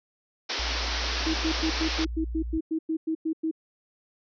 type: band-pass noise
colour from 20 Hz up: white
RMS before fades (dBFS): -31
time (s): 0.49-2.05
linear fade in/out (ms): 10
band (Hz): 220 to 5700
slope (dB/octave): 96
type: tone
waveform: sine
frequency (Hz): 58.27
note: A#1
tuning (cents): 0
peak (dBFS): -30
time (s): 0.59-2.58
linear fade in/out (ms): 5
type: tone bursts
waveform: sine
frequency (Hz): 320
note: D#4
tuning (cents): +49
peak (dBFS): -24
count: 13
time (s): 1.26-3.513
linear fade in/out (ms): 10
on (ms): 81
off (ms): 100
effects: none